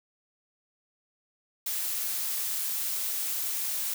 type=noise; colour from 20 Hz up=blue; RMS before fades=-31 dBFS; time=1.66-3.94 s; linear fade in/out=5 ms; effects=none